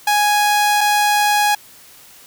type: tone pair in turn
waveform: sawtooth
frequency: 830.6 / 830.6 Hz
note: G#5 / G#5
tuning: 0 / 0 cents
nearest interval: unison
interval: 0 cents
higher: neither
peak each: -9 dBFS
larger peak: neither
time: 0.07-0.81 / 0.81-1.55 s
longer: neither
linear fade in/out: 5 ms
effects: white hiss -44 dBFS RMS until 2.26 s